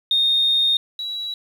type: tone pair in turn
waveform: sine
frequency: 3684 / 3903 Hz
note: A#7 / B7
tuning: -21 / -21 cents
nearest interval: minor second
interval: 100 cents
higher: second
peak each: -14 / -25 dBFS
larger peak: first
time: 0.11-0.77 / 0.99-1.34 s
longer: first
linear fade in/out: 2 ms
effects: tanh soft clip ceiling -10 dBFS + 8-bit